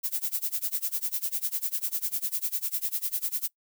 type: noise with tremolo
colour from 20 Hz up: violet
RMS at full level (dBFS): -27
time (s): 0.03-3.48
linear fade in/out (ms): 20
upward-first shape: sine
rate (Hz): 10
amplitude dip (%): 95
effects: noise-tail reverb RT60 0.1 s tail -22 dB re dry